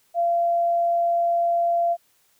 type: tone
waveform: sine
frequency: 686 Hz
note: F5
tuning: 31 cents flat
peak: -18 dBFS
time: 0.14-1.97 s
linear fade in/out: 50 ms
effects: white hiss -63 dBFS RMS until 2.39 s